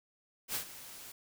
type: noise with ADSR envelope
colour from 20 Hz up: white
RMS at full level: -34 dBFS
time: 0.48-1.12 s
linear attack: 68 ms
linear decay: 94 ms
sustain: -15 dB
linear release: 5 ms
effects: none